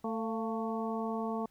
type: harmonic tone with a mistuned harmonic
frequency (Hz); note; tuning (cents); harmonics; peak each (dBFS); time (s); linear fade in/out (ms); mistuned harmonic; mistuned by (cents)
222.5; A3; +20; 1 / 2 / 3 / 4 / 5; -35 / -38 / -40 / -41 / -42; 0.04-1.46; 5; 3; +54
effects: pink hiss -69 dBFS RMS until 1.5 s